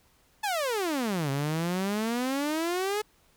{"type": "exponential two-way sweep", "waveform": "sawtooth", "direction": "down then up", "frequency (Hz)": [880, 134.7, 430.8], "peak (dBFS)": -23, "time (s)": [0.43, 3.02], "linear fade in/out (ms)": 10, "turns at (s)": 1.3, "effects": ["pink hiss -64 dBFS RMS until 3.36 s"]}